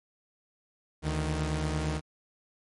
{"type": "tone pair together", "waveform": "sawtooth", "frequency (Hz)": [73.42, 155.57], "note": ["D2", "D#3"], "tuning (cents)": [0, 0], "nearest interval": "octave + minor second", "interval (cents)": 1300, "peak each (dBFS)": -27, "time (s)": [1.02, 2.01], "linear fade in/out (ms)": 50, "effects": ["MP3 48 kbps"]}